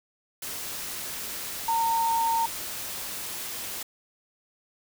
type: tone in noise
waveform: sine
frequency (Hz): 915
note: A#5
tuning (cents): -32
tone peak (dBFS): -22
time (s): 1.68-2.46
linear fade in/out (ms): 5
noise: white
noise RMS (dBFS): -35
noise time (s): 0.42-3.83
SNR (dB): +10
effects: none